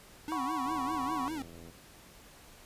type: tone with vibrato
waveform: square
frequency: 289.2 Hz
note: D4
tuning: 27 cents flat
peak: -36 dBFS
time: 0.28-1.42 s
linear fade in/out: 0 ms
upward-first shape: sine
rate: 5 Hz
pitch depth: 200 cents each way
type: chord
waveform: sine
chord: F# suspended fourth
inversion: none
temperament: equal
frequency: 740 / 987.8 / 1108.7 Hz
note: F#5 / B5 / C#6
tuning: 0 / 0 / 0 cents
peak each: -40 / -37 / -35 dBFS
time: 0.32-1.28 s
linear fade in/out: 0 ms
type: click train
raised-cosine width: 2 ms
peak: -38 dBFS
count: 88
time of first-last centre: 0.66-1.698 s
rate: 83.8 Hz
effects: pink hiss -55 dBFS RMS until 2.65 s + resampled to 32000 Hz